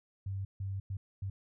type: tone bursts at uneven times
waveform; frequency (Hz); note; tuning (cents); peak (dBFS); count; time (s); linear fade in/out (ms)
sine; 97.3; G2; -12; -34; 4; 0.26-0.45 / 0.6-0.8 / 0.9-0.97 / 1.22-1.3; 5
effects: none